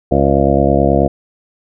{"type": "harmonic tone", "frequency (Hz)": 69.3, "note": "C#2", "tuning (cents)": 0, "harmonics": [1, 2, 3, 4, 5, 7, 8, 9, 10], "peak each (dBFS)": [-18, -18, -18, -18, -18, -18, -18, -18, -18], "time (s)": [0.11, 1.08], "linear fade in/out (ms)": 10, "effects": []}